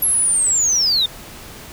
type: linear sweep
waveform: sine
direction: down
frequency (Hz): 11440 to 3555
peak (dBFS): -12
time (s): 0.02-1.06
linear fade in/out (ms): 5
effects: tanh soft clip ceiling -11 dBFS + pink hiss -37 dBFS RMS until 1.72 s